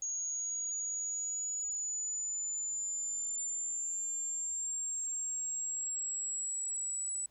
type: exponential sweep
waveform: sine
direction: up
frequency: 6630 to 7902 Hz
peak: -34 dBFS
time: 0.02-7.26 s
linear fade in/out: 2 ms
effects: pink hiss -71 dBFS RMS until 7.3 s